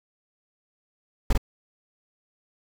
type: noise with echo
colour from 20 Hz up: brown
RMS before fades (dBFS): -18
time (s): 1.3-1.33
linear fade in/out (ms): 5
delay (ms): 48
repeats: 1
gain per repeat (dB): -2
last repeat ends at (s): 1.378
effects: none